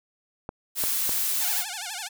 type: clicks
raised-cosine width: 1 ms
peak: -19 dBFS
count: 3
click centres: 0.491 / 0.838 / 1.093 s
type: noise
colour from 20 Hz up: blue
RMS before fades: -26 dBFS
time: 0.75-1.65 s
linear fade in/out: 50 ms
type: tone with vibrato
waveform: 5% pulse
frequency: 790 Hz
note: G5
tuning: 13 cents sharp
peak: -20 dBFS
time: 1.4-2.09 s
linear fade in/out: 20 ms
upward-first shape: sine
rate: 12 Hz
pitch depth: 200 cents each way
effects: none